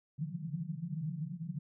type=band-pass noise; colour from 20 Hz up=white; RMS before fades=-39 dBFS; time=0.18-1.59 s; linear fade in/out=10 ms; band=140 to 180 Hz; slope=96 dB/octave; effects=none